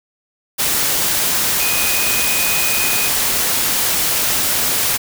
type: tone in noise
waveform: sine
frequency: 2489 Hz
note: D#7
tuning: in tune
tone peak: -22 dBFS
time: 1.59-3.1 s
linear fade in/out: 20 ms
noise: white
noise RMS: -17 dBFS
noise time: 0.58-4.98 s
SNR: -8 dB
effects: none